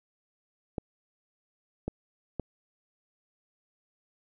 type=clicks; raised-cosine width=2 ms; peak=-18 dBFS; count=3; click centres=0.782 / 1.88 / 2.397 s; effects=none